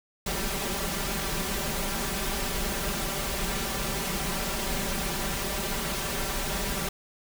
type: noise with comb filter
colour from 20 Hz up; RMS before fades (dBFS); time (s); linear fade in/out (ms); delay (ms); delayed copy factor
pink; -30; 0.26-6.89; 5; 5.1; +0.85
effects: none